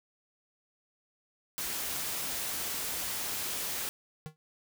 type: noise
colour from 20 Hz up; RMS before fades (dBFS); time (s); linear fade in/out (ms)
white; -35; 1.58-3.89; 0
type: tone with exponential decay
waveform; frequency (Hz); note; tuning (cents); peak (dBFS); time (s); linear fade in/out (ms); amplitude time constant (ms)
square; 155.56; D#3; 0; -35; 4.26-4.36; 0; 21
effects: none